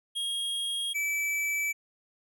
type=tone pair in turn; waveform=square; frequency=3264 / 2308 Hz; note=G#7 / D7; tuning=-31 / -31 cents; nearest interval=tritone; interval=600 cents; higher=first; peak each=-30 / -28 dBFS; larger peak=second; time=0.15-0.94 / 0.94-1.73 s; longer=neither; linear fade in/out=20 ms; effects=none